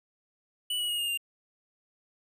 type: tone with pitch steps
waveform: square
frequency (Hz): 2960 / 2918 / 2876 / 2835 / 2794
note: F#7 / F#7 / F#7 / F7 / F7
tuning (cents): 0 / -25 / -50 / +25 / 0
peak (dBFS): -29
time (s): 0.7-1.175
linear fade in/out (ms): 5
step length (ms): 95
effects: none